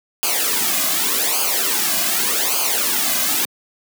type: noise with flanger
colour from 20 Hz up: white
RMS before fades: -19 dBFS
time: 0.23-3.45 s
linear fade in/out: 0 ms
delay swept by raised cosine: 0.53 to 2.23 ms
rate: 0.85 Hz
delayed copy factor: -0.8
effects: high-pass 200 Hz 12 dB/octave